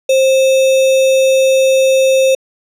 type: tone with sample-and-hold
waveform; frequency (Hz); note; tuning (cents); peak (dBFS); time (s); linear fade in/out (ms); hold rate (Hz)
sine; 529; C5; +19; -7; 0.09-2.35; 5; 3150
effects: low-pass 10000 Hz 12 dB/octave